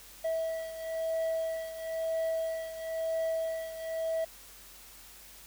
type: beating tone pair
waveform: triangle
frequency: 650 / 651 Hz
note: E5 / E5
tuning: -24 / -22 cents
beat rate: 1 Hz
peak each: -30 / -35 dBFS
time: 0.24-4.25 s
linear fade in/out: 10 ms
effects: added 47 Hz sine -60 dBFS peak until 5.46 s + white hiss -52 dBFS RMS until 5.46 s